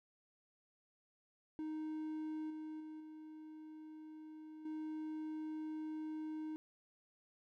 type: tone with level steps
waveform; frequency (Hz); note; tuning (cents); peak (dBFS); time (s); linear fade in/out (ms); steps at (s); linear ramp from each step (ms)
triangle; 311.1; D#4; 0; -38 / -42 / -45 / -48 / -39; 1.59-6.56; 0; 2.5 / 2.8 / 3 / 4.65; 5
effects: none